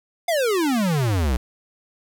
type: exponential sweep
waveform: square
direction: down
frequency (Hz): 717 to 58.27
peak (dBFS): -19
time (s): 0.28-1.37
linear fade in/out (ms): 5
effects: none